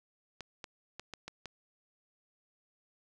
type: clicks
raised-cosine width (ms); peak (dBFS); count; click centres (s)
0.2; -25; 6; 0.407 / 0.642 / 0.996 / 1.137 / 1.28 / 1.457
effects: none